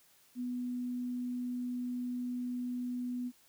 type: tone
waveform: sine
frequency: 246.9 Hz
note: B3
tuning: in tune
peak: -34 dBFS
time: 0.35-3.32 s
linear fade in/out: 50 ms
effects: white hiss -65 dBFS RMS until 3.48 s